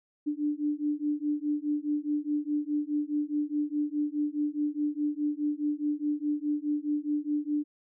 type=beating tone pair; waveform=sine; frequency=293.7 / 298.5 Hz; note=D4 / D4; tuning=0 / +28 cents; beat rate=4.8 Hz; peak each=-30 dBFS; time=0.26-7.64 s; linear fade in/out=20 ms; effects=none